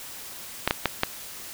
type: clicks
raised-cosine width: 0.3 ms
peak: -4 dBFS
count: 4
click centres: 0.676 / 0.709 / 0.857 / 1.034 s
effects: white hiss -40 dBFS RMS until 1.53 s